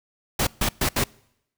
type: noise bursts at uneven times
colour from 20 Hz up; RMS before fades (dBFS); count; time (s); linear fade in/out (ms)
pink; -22; 4; 0.39-0.47 / 0.61-0.69 / 0.81-0.89 / 0.96-1.04; 5
effects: noise-tail reverb RT60 0.8 s tail -25 dB re dry